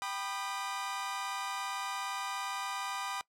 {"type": "chord", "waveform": "sawtooth", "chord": "G augmented", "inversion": "none", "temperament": "equal with one note detuned", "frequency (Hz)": [784, 987.8, 1214.7], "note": ["G5", "B5", "D#6"], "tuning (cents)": [0, 0, -42], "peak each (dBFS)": [-37, -36, -36], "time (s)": [0.02, 3.21], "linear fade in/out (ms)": 0, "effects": ["noise-tail reverb RT60 0.1 s tail -21 dB re dry", "low-pass 11000 Hz 12 dB/octave"]}